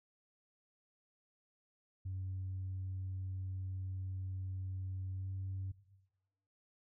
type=tone with pitch glide; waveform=sine; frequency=94.1 to 95.41 Hz; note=F#2 to G2; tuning=+30 to -46 cents; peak=-37 dBFS; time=2.05-5.72 s; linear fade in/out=10 ms; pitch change=+24 cents; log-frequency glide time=5.13-5.29 s; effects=noise-tail reverb RT60 1.0 s tail -17 dB re dry + tanh soft clip ceiling -35 dBFS